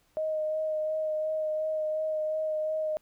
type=tone with vibrato; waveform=sine; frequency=622.3 Hz; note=D#5; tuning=in tune; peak=-27 dBFS; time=0.17-2.97 s; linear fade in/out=0 ms; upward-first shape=sine; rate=2.8 Hz; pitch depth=15 cents each way; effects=pink hiss -68 dBFS RMS until 3.01 s